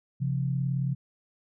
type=tone pair together; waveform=sine; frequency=133.5 / 172.17 Hz; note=C3 / F3; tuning=+35 / -24 cents; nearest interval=major third; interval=441 cents; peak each=-26 / -32 dBFS; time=0.2-0.95 s; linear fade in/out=20 ms; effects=none